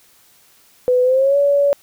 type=tone with pitch glide; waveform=sine; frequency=500 to 567.8 Hz; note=B4 to C#5; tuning=+21 to +41 cents; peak=-11 dBFS; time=0.88-1.73 s; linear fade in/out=0 ms; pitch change=+220 cents; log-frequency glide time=1.03-1.37 s; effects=white hiss -52 dBFS RMS until 1.82 s